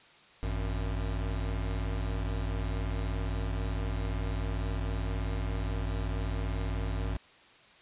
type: tone pair together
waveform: square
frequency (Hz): 51.91 / 92.5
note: G#1 / F#2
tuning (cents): 0 / 0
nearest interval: minor seventh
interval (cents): 1000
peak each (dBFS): -32 / -36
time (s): 0.43-7.17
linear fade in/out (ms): 0
effects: white hiss -57 dBFS RMS until 7.81 s + resampled to 8000 Hz